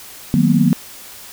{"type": "chord", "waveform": "sine", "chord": "B major seventh", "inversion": "first", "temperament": "equal with one note detuned", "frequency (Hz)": [155.56, 185, 228.9, 246.9], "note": ["D#3", "F#3", "A#3", "B3"], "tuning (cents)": [0, 0, -31, 0], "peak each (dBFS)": -16, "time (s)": [0.34, 0.73], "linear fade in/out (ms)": 0, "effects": ["white hiss -37 dBFS RMS until 1.32 s"]}